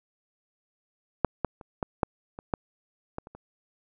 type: clicks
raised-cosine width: 1 ms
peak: -6 / -11 / -30 / -14 / -8 / -25 / -11 / -19 / -30 / -30 dBFS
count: 10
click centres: 1.247 / 1.447 / 1.612 / 1.828 / 2.032 / 2.389 / 2.538 / 3.184 / 3.271 / 3.35 s
effects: none